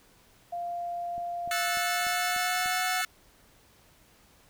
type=tone with pitch glide; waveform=sine; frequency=696 to 735.3 Hz; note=F5 to F#5; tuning=-6 to -11 cents; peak=-31 dBFS; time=0.52-3.02 s; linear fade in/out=10 ms; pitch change=+95 cents; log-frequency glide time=1.53-2.84 s
type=click train; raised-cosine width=3 ms; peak=-35 dBFS; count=6; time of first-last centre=1.18-2.659 s; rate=3.38 Hz
type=chord; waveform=sawtooth; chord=F# minor seventh; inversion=third; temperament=equal with one note detuned; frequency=1318.5 / 1480 / 1760 / 2179 Hz; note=E6 / F#6 / A6 / C#7; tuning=0 / 0 / 0 / -30 cents; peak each=-30 dBFS; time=1.51-3.05 s; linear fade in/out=2 ms
effects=pink hiss -60 dBFS RMS until 4.49 s